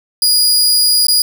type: tone with dropouts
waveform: sawtooth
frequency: 4892 Hz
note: D#8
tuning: 30 cents flat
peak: -6 dBFS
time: 0.22-1.22 s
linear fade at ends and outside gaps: 2 ms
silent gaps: 1.069-1.083 s
effects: none